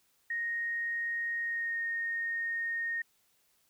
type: tone with pitch glide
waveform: sine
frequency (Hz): 1864.7 to 1849.7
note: A#6 to A#6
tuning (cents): 0 to -14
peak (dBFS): -31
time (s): 0.3-3.02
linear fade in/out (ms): 5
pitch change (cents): -14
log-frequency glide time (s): 1.42-1.8
effects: white hiss -71 dBFS RMS until 3.69 s